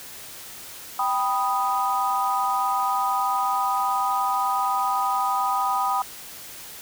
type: chord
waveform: sine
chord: G augmented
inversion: none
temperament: equal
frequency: 784 / 987.8 / 1244.5 Hz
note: G5 / B5 / D#6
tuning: 0 / 0 / 0 cents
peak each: -25 dBFS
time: 0.99-6.02 s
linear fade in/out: 2 ms
effects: white hiss -40 dBFS RMS until 6.81 s